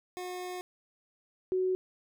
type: tone pair in turn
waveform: 25% pulse / sine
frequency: 362.3 / 371.6 Hz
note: F#4 / F#4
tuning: -36 / +7 cents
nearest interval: unison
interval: 43 cents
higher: second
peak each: -33 / -26 dBFS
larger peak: second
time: 0.17-0.61 / 1.52-1.75 s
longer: first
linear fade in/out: 0 ms
effects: none